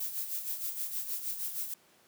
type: noise with tremolo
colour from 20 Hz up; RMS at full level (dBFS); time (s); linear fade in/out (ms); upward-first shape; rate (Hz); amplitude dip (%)
violet; -34; 0-1.74; 5; sine; 6.4; 60
effects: pink hiss -63 dBFS RMS until 2.07 s + high-pass 200 Hz 12 dB/octave